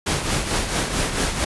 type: noise with tremolo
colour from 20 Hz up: pink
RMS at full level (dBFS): -20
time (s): 0.06-1.45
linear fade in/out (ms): 10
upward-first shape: triangle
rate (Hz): 4.5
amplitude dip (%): 60
effects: resampled to 24000 Hz